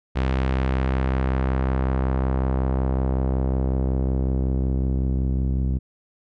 sawtooth tone with low-pass filter sweep, 65.41 Hz, C2, in tune, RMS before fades -22 dBFS, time 0.15-5.79 s, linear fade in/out 20 ms, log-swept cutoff 3100 to 220 Hz, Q 0.9, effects none

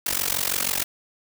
white noise with amplitude modulation, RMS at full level -21 dBFS, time 0.06-0.84 s, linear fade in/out 5 ms, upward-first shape sine, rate 46.2 Hz, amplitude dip 95%, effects none

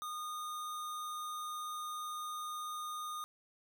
square tone, 1227 Hz, D#6, 25 cents flat, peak -40 dBFS, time 0.02-3.24 s, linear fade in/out 0 ms, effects 13-bit

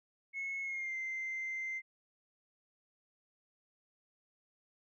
sine tone with pitch glide, 2185 to 2082 Hz, C#7 to C7, -26 to -9 cents, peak -35 dBFS, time 0.33-1.82 s, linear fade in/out 50 ms, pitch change -83 cents, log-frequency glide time 0.62-0.96 s, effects tanh soft clip ceiling -33 dBFS

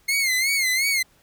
sawtooth tone with vibrato, 2127 Hz, C7, 28 cents sharp, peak -16 dBFS, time 0.08-1.03 s, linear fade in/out 10 ms, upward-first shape sine, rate 2.8 Hz, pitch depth 100 cents each way, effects pink hiss -59 dBFS RMS until 1.22 s

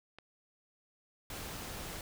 click, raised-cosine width 0.3 ms, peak -33 dBFS, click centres 0.186 s
pink noise, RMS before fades -43 dBFS, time 1.3-2.01 s, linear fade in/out 2 ms
effects none

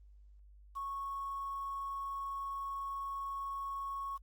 sine tone with quantisation, 1103 Hz, C#6, 9 cents flat, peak -37 dBFS, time 0.75-4.18 s, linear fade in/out 20 ms, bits 10, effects added 50 Hz sine -55 dBFS peak until 4.22 s + Opus 32 kbps

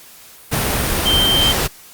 sine tone in noise, 3136 Hz, G7, in tune, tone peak -13 dBFS, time 1.05-1.53 s, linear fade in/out 20 ms, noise pink, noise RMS -18 dBFS, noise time 0.51-1.68 s, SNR +2 dB, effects white hiss -42 dBFS RMS until 1.93 s + Opus 48 kbps

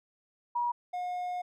sine / triangle tone pair in turn, 960 / 719.2 Hz, B5 / F#5, -49 / -49 cents, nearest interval perfect fourth, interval 500 cents, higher first, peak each -27 / -30 dBFS, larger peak first, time 0.55-0.72 / 0.93-1.42 s, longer second, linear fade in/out 10 ms, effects none

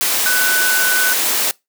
sine tone in noise, 1500 Hz, F#6, 23 cents sharp, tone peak -15 dBFS, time 0.26-1.13 s, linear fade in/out 0 ms, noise white, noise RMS -17 dBFS, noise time 0.01-1.51 s, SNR -1 dB, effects noise-tail reverb RT60 0.2 s tail -24 dB re dry + high-pass 300 Hz 12 dB/octave

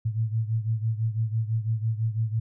sine beating tone pair, 110 / 116 Hz, A2 / A#2, 0 / -8 cents, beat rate 6 Hz, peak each -25 / -29 dBFS, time 0.05-2.4 s, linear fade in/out 10 ms, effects none

